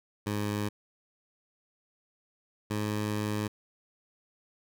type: tone pair in turn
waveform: 15% pulse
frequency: 103.83 / 105.58 Hz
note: G#2 / G#2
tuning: 0 / +29 cents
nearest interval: unison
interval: 29 cents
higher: second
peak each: -23 dBFS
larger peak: neither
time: 0.26-0.69 / 2.7-3.48 s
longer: second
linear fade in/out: 10 ms
effects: none